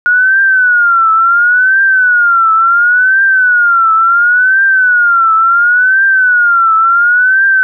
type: tone with vibrato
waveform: sine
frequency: 1442 Hz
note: F#6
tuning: 45 cents flat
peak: -5 dBFS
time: 0.06-7.63 s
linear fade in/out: 0 ms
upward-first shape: triangle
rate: 0.71 Hz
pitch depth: 170 cents each way
effects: none